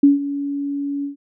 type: tone with ADSR envelope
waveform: sine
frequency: 282.8 Hz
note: C#4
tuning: 35 cents sharp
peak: -6 dBFS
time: 0.03-1.16 s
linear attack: 6 ms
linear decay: 150 ms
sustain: -15 dB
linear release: 120 ms
effects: none